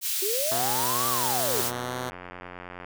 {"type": "high-pass noise", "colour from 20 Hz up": "white", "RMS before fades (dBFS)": -28, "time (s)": [0.01, 1.72], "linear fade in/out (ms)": 50, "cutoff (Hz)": 2800, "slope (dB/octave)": 12}
{"type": "linear two-way sweep", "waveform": "sine", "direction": "up then down", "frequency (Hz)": [370.6, 1188, 370.6], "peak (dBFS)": -28, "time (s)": [0.22, 1.61], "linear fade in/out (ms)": 5, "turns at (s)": 1.08}
{"type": "tone with vibrato", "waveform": "5% pulse", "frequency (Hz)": 123.9, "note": "B2", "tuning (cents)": 6, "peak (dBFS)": -19, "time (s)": [0.51, 2.1], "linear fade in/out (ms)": 5, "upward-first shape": "sine", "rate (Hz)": 1.5, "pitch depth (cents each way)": 27}
{"type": "click train", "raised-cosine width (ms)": 0.5, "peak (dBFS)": -24, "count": 119, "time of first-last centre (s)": [1.53, 2.845], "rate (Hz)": 89.7}
{"effects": []}